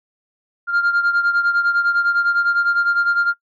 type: beating tone pair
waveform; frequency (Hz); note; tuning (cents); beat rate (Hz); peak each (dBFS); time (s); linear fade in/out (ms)
sine; 1396.9 / 1406.8; F6 / F6; 0 / +12; 9.9; -14 / -19; 0.67-3.34; 50
effects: noise-tail reverb RT60 0.1 s tail -20 dB re dry + tanh soft clip ceiling -11 dBFS